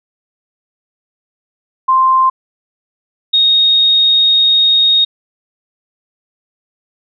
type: tone pair in turn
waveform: sine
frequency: 1046.5 / 3729 Hz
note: C6 / A#7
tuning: 0 / 0 cents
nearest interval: octave + minor seventh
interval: 2200 cents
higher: second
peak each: -7 dBFS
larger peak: neither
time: 1.88-2.3 / 3.33-5.05 s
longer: second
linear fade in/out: 10 ms
effects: none